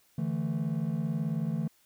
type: chord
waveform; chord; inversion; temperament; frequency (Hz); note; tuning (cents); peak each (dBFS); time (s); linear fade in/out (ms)
triangle; D suspended second; none; just; 146.83 / 165.19 / 220.2; D3 / E3 / A3; 0 / +4 / +2; -31 / -29 / -31; 0.18-1.68; 5
effects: tanh soft clip ceiling -20 dBFS + white hiss -66 dBFS RMS until 1.85 s